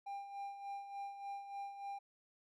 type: tone with tremolo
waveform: triangle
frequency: 798 Hz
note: G5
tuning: 31 cents sharp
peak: -39 dBFS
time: 0.06-1.99 s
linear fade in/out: 10 ms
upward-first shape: sine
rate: 3.4 Hz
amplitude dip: 60%
effects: none